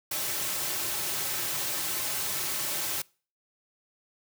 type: noise with comb filter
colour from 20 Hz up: white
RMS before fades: -31 dBFS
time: 0.11-3.02 s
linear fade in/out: 5 ms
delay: 4.2 ms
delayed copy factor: -0.55
effects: noise-tail reverb RT60 0.4 s tail -25 dB re dry + high-pass 100 Hz 12 dB/octave